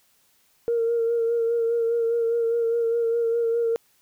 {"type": "tone with vibrato", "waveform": "sine", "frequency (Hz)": 463.5, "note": "A#4", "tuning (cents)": -10, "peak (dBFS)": -19, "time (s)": [0.68, 3.76], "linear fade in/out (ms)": 0, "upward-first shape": "sine", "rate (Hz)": 4.9, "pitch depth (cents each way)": 27, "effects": ["tanh soft clip ceiling -15 dBFS", "white hiss -63 dBFS RMS until 4.01 s"]}